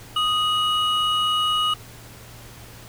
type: tone pair together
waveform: triangle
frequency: 1244.5 / 2914 Hz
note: D#6 / F#7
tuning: 0 / -27 cents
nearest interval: octave + minor third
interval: 1473 cents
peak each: -20 dBFS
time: 0.16-1.74 s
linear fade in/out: 5 ms
effects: added 116 Hz sine -45 dBFS peak until 2.88 s + pink hiss -44 dBFS RMS until 2.88 s